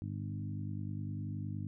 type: harmonic tone with a mistuned harmonic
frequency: 50.4 Hz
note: G1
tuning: 49 cents sharp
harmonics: 2 / 3 / 4 / 5 / 6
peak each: -39 / -43 / -45 / -47 / -49 dBFS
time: 0.02-1.67 s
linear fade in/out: 0 ms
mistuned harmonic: 2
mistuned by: +21 cents
effects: none